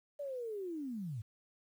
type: linear sweep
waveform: sine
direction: down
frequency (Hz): 587.3 to 98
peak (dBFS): -38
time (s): 0.19-1.22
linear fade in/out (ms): 10
effects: 11-bit